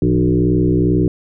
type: tone with frequency modulation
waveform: sine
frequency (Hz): 233.1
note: A#3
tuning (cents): 0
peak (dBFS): -11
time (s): 0.02-1.08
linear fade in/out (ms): 2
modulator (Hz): 62.3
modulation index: 2.5
effects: none